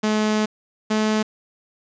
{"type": "tone pair in turn", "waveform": "sawtooth", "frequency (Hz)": [214.3, 215.7], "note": ["A3", "A3"], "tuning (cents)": [-45, -34], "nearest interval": "unison", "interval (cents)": 11, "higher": "second", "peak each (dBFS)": -14, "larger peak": "neither", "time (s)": [[0.03, 0.46], [0.9, 1.23]], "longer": "first", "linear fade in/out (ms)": 10, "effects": ["resampled to 16000 Hz", "7-bit"]}